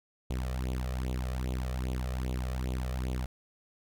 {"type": "tone with flanger", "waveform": "sawtooth", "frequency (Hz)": 63.4, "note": "B1", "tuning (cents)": 46, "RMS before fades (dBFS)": -33, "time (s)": [0.3, 3.26], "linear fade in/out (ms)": 5, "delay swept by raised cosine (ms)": [0.28, 1.68], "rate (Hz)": 2.5, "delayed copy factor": 0.8, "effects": []}